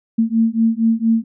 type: beating tone pair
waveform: sine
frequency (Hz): 224.1 / 228.4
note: A3 / A#3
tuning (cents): +32 / -35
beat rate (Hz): 4.3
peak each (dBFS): -16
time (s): 0.18-1.24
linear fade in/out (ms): 10
effects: none